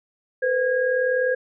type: tone cluster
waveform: sine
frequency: 469 / 509 / 1638 Hz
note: A#4 / C5 / G#6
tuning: +11 / -48 / -24 cents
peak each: -28 / -20 / -25 dBFS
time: 0.42-1.35 s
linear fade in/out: 10 ms
effects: none